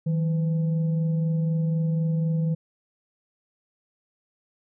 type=tone with frequency modulation; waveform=sine; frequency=160 Hz; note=D#3; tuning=49 cents sharp; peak=-21 dBFS; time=0.06-2.55 s; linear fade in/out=10 ms; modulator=344 Hz; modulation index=0.29; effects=none